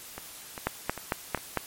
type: two click trains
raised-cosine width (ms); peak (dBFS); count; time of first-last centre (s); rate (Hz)
0.5; -10 / -21; 5 / 4; 0.67-1.573 / 0.18-1.375; 4.43 / 2.51
effects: white hiss -45 dBFS RMS until 1.66 s + MP3 64 kbps